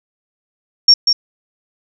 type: tone with echo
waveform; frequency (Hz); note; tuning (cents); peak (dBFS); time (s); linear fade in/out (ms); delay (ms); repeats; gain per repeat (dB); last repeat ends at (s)
sine; 5520; F8; -21; -3; 0.88-0.94; 5; 190; 1; -6; 1.13
effects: none